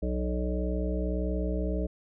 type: harmonic tone with a mistuned harmonic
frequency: 61.74 Hz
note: B1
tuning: in tune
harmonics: 1 / 3 / 5 / 7 / 9 / 10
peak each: -29 / -34 / -36 / -37 / -39 / -39 dBFS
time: 0.02-1.87 s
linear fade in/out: 10 ms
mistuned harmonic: 3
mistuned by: -25 cents
effects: none